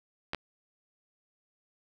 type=clicks; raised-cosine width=0.3 ms; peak=-17 dBFS; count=2; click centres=0.334 / 0.347 s; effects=none